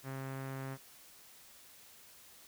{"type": "tone with low-pass filter", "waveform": "sawtooth", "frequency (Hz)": 134.1, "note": "C3", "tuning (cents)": 43, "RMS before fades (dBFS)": -42, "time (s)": [0.03, 0.78], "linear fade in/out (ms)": 50, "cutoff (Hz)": 1800, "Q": 1.5, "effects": ["white hiss -58 dBFS RMS until 2.47 s"]}